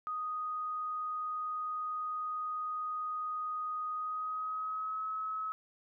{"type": "tone with pitch glide", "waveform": "sine", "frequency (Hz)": [1244.5, 1284.7], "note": ["D#6", "E6"], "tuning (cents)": [0, -45], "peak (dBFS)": -34, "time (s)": [0.07, 5.52], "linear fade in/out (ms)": 0, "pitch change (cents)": 55, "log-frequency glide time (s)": [3.93, 5.03], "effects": []}